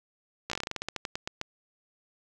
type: slowing click train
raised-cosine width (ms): 0.2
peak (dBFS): -15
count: 17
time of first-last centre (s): 0.5-1.414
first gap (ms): 15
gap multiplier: 1.16
effects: none